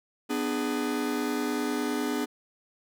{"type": "chord", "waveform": "45% pulse", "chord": "G# diminished", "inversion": "first", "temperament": "just", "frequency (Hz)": [249.2, 299, 415.3], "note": ["B3", "D4", "G#4"], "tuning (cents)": [16, 31, 0], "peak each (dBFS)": [-31, -31, -33], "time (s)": [0.29, 2.26], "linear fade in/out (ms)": 20, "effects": []}